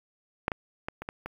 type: clicks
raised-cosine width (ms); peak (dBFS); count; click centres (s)
0.5; -10 / -15 / -17 / -22 / -19 / -21; 6; 0.481 / 0.518 / 0.885 / 1.02 / 1.089 / 1.26
effects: 8-bit